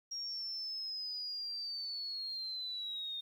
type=linear sweep; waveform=sine; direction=down; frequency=5610 to 3657 Hz; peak=-38 dBFS; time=0.11-3.21 s; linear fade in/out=10 ms; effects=11-bit